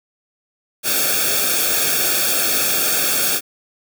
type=noise with comb filter; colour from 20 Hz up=white; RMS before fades=-18 dBFS; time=0.83-3.41 s; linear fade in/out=50 ms; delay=1 ms; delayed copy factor=-0.95; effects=none